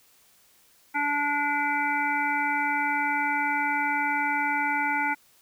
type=harmonic tone; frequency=290 Hz; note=D4; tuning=22 cents flat; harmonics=1 / 3 / 5 / 7 / 8; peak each=-34 / -27 / -29 / -30 / -32 dBFS; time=0.94-5.15 s; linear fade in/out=20 ms; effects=white hiss -60 dBFS RMS until 5.41 s